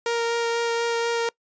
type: tone with vibrato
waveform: sawtooth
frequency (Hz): 466.2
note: A#4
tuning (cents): 0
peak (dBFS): -18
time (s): 0.06-1.29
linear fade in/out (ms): 2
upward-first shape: sine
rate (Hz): 4.1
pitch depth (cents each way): 9
effects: noise-tail reverb RT60 0.1 s tail -24 dB re dry + resampled to 16000 Hz